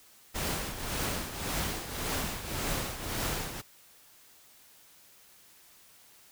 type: noise with tremolo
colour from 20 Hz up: pink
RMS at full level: -31 dBFS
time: 0.34-3.62 s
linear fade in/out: 20 ms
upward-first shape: triangle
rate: 1.8 Hz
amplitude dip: 70%
effects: white hiss -58 dBFS RMS until 6.31 s